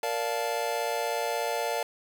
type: chord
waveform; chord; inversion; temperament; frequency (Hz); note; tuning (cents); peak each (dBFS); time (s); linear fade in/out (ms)
square; Bb major seventh; none; just; 466.2 / 582.7 / 699.2 / 874.1; Bb4 / D5 / F5 / A5; 0 / -14 / +2 / -12; -34; 0.03-1.83; 2
effects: none